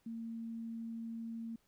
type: tone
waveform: sine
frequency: 228.2 Hz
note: A#3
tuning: 37 cents flat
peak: -40 dBFS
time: 0.06-1.56 s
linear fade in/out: 5 ms
effects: pink hiss -75 dBFS RMS until 1.67 s